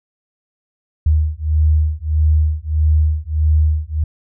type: beating tone pair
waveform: sine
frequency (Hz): 76.4 / 78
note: D#2 / D#2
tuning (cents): -31 / +5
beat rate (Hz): 1.6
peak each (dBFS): -15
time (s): 1.06-4.04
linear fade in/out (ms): 5
effects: none